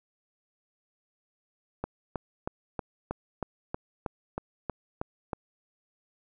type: click train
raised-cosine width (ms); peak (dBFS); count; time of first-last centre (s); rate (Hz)
1; -17; 12; 1.84-5.332; 3.15
effects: none